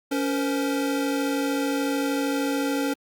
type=tone cluster; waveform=square; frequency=280.3 / 461.7 / 515 Hz; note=C#4 / A#4 / C5; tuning=+19 / -17 / -28 cents; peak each=-25 / -32 / -32 dBFS; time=0.11-2.94 s; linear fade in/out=10 ms; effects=Opus 48 kbps